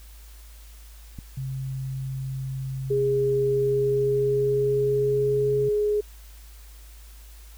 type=click; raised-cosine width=5 ms; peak=-24 dBFS; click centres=1.188 s
type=tone; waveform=sine; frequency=132.8 Hz; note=C3; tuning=26 cents sharp; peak=-28 dBFS; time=1.37-5.69 s; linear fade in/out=5 ms
type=tone with pitch glide; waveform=sine; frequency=410.5 to 418.2 Hz; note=G#4 to G#4; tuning=-20 to +12 cents; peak=-20 dBFS; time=2.9-6.01 s; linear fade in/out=10 ms; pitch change=+32 cents; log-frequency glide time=3.4-5.46 s
effects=added 53 Hz sine -43 dBFS peak until 7.57 s + white hiss -53 dBFS RMS until 7.57 s